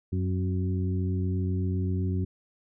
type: harmonic tone with a mistuned harmonic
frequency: 92.5 Hz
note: F#2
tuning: in tune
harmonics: 1 / 2 / 3 / 4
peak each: -26 / -32 / -36 / -38 dBFS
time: 0.12-2.25 s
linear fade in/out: 10 ms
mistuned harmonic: 3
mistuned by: -28 cents
effects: none